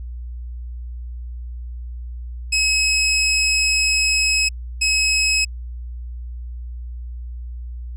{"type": "tone bursts at uneven times", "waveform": "20% pulse", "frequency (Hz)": 2562, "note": "E7", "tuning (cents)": -50, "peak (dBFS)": -11, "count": 2, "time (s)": [[2.52, 4.49], [4.81, 5.45]], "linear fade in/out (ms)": 10, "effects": ["added 60 Hz sine -28 dBFS peak until 7.96 s", "low-pass 12000 Hz 12 dB/octave"]}